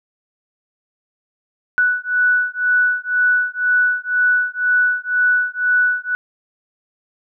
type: beating tone pair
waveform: sine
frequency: 1480 / 1482 Hz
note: F#6 / F#6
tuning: 0 / +2 cents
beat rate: 2 Hz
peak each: -17 dBFS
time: 1.78-6.15 s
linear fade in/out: 0 ms
effects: none